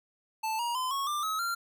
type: tone with pitch steps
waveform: square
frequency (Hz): 880 / 948.6 / 1022.6 / 1102.3 / 1188.3 / 1281 / 1380.9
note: A5 / A#5 / C6 / C#6 / D6 / E6 / F6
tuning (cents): 0 / +30 / -40 / -10 / +20 / -50 / -20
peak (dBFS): -30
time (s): 0.43-1.55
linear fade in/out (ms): 10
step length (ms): 160
effects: none